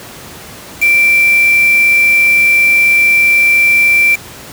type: tone with quantisation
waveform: sine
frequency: 2349 Hz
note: D7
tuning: in tune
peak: -6 dBFS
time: 0.81-4.16 s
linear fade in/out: 20 ms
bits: 3
effects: pink hiss -31 dBFS RMS until 4.52 s + high-pass 80 Hz 12 dB/octave